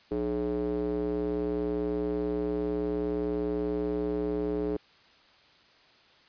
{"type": "tone with band-pass filter", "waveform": "square", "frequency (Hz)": 60.3, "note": "B1", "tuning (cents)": -41, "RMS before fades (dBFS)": -30, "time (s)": [0.11, 4.77], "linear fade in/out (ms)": 5, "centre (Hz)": 380, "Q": 5.3, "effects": ["white hiss -59 dBFS RMS until 6.28 s", "resampled to 11025 Hz"]}